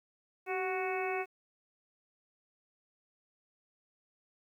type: harmonic tone with a mistuned harmonic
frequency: 370 Hz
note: F#4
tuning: in tune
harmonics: 1 / 2 / 3 / 4 / 5 / 6 / 7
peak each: -35 / -37 / -43 / -44 / -46 / -41 / -42 dBFS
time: 0.46-1.26 s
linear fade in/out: 50 ms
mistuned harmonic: 1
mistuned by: +51 cents
effects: 11-bit